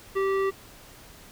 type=tone with low-pass filter; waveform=square; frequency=388.8 Hz; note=G4; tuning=14 cents flat; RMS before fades=-25 dBFS; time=0.15-0.51 s; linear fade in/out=20 ms; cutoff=1900 Hz; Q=1.2; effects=pink hiss -49 dBFS RMS until 1.31 s